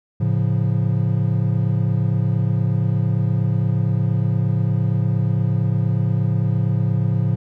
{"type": "chord", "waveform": "triangle", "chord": "A augmented", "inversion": "none", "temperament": "equal", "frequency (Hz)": [110, 138.59, 174.61], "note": ["A2", "C#3", "E#3"], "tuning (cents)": [0, 0, 0], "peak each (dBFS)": [-17, -19, -21], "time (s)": [0.2, 7.36], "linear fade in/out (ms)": 10, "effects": []}